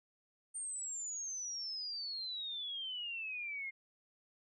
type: exponential sweep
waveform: sine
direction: down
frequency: 8870 to 2117 Hz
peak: -39 dBFS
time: 0.54-3.71 s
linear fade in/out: 20 ms
effects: none